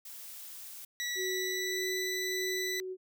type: noise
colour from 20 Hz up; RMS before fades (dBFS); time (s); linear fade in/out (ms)
blue; -46; 0.05-0.85; 5
type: tone with pitch glide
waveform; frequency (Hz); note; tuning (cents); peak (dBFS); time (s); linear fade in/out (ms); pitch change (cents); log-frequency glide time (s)
20% pulse; 1946 to 1982.3; B6 to B6; -26 to +6; -28; 1-2.8; 0; +32; 1.14-1.91
type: tone with tremolo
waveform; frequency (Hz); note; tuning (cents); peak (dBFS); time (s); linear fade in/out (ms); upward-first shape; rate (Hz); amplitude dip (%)
sine; 372.5; F#4; +12; -34; 1.15-2.97; 50; sine; 1.7; 30
effects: none